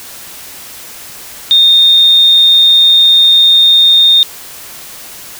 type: tone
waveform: sine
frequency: 3663 Hz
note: A#7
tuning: 31 cents flat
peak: -3 dBFS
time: 1.51-4.23 s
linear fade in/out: 0 ms
effects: white hiss -30 dBFS RMS until 5.39 s